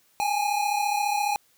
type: tone pair together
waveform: square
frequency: 815.4 / 850 Hz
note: G#5 / G#5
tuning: -32 / +40 cents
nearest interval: minor second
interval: 72 cents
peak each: -25 / -29 dBFS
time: 0.2-1.36 s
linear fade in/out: 0 ms
effects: white hiss -63 dBFS RMS until 1.57 s